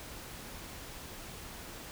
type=silence; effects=pink hiss -46 dBFS RMS until 1.91 s